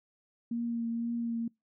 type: tone with vibrato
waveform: sine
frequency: 233.1 Hz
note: A#3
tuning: in tune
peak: -30 dBFS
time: 0.51-1.48 s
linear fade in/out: 5 ms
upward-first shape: triangle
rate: 2 Hz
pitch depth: 21 cents each way
effects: noise-tail reverb RT60 0.2 s tail -26 dB re dry